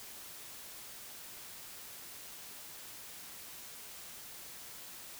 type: silence
effects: white hiss -49 dBFS RMS until 5.19 s